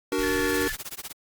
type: chord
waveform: square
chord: D augmented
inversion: none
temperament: equal with one note detuned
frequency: 293.7 / 373.9 / 466.2 Hz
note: D4 / F#4 / A#4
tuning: 0 / +18 / 0 cents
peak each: -29 dBFS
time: 0.12-0.68 s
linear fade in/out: 2 ms
type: band-stop noise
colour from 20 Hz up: pink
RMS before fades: -35 dBFS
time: 0.18-0.76 s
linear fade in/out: 10 ms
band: 130 to 1400 Hz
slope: 48 dB/octave
type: tone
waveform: sine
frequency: 1739 Hz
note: A6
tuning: 21 cents flat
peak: -30 dBFS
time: 0.23-0.72 s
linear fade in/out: 2 ms
type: noise with tremolo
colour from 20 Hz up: white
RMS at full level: -34 dBFS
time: 0.48-1.13 s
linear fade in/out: 20 ms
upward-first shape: sine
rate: 16 Hz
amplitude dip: 100%
effects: Opus 48 kbps